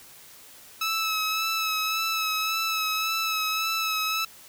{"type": "tone with vibrato", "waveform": "15% pulse", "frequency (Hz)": 1300, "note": "E6", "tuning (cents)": -24, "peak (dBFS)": -18, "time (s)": [0.81, 4.25], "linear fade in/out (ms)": 5, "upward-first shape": "sine", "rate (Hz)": 1.8, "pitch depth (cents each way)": 27, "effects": ["white hiss -49 dBFS RMS until 4.48 s"]}